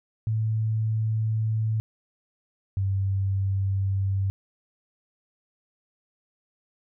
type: tone pair in turn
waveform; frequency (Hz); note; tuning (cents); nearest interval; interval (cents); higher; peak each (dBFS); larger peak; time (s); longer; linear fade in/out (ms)
sine; 110 / 97.27; A2 / G2; 0 / -13; major second; 213; first; -22; neither; 0.27-1.8 / 2.77-4.3; neither; 0
effects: none